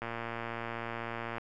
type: click train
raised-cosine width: 0.5 ms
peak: -22 dBFS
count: 159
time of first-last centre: 0.02-1.382 s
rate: 116 Hz
effects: none